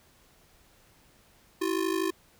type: ring-modulated tone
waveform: square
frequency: 353.7 Hz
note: F4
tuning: 22 cents sharp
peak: -24 dBFS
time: 1.61-2.11 s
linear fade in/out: 10 ms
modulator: 26.2 Hz
effects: pink hiss -61 dBFS RMS until 2.39 s